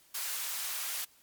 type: high-pass noise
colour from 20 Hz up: white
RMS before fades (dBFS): -36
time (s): 0.14-1.05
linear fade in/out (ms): 10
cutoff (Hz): 900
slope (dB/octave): 12
effects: white hiss -63 dBFS RMS until 1.22 s + MP3 96 kbps